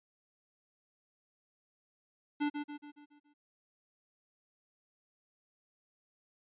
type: tone with echo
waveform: square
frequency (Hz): 293.2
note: D4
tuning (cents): -3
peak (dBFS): -30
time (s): 2.4-2.5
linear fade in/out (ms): 20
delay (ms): 140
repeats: 6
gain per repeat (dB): -6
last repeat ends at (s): 3.34
effects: resampled to 8000 Hz